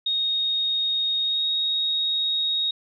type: tone with pitch glide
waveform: sine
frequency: 3728 to 3758 Hz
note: A#7 to A#7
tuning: -1 to +13 cents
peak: -21 dBFS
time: 0.06-2.71 s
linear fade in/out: 5 ms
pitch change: +14 cents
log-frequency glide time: 1.21-1.46 s
effects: none